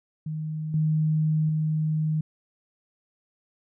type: tone with level steps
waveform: sine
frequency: 155.56 Hz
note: D#3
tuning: in tune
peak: -28 / -20 / -22 dBFS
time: 0.26-2.21 s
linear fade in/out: 5 ms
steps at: 0.74 / 1.49 s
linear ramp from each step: 2 ms
effects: none